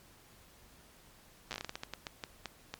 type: slowing click train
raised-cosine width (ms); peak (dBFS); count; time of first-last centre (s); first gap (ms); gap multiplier
0.2; -21; 16; 1.51-2.74; 8; 1.29
effects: pink hiss -60 dBFS RMS until 2.79 s + MP3 96 kbps